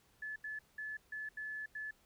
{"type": "tone bursts at uneven times", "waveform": "sine", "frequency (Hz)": 1726, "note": "A6", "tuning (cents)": -34, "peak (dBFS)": -40, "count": 6, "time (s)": [[0.22, 0.36], [0.44, 0.59], [0.78, 0.97], [1.12, 1.29], [1.37, 1.66], [1.75, 1.91]], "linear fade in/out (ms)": 5, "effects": ["pink hiss -70 dBFS RMS until 2.05 s"]}